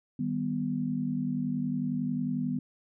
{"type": "chord", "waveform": "sine", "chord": "Eb augmented", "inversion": "none", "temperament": "equal", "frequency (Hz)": [155.56, 196, 246.9], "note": ["Eb3", "G3", "B3"], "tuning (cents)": [0, 0, 0], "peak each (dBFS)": [-34, -34, -30], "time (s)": [0.19, 2.59], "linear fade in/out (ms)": 5, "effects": []}